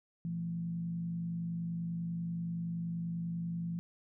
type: tone with frequency modulation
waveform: sine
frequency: 170 Hz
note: F3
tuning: 46 cents flat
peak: -34 dBFS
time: 0.25-3.79 s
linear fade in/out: 0 ms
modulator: 50.4 Hz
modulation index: 0.39
effects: none